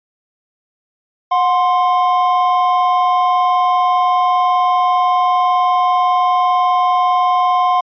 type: tone pair together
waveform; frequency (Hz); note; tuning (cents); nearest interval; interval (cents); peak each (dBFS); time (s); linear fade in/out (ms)
triangle; 728.4 / 1046.5; F#5 / C6; -27 / 0; tritone; 627; -12; 1.31-7.81; 10
effects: resampled to 11025 Hz